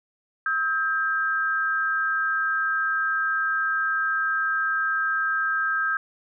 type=tone pair together; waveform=sine; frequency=1286.1 / 1590 Hz; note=E6 / G6; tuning=-43 / +24 cents; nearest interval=major third; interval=367 cents; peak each=-26 / -23 dBFS; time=0.46-5.97 s; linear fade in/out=2 ms; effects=none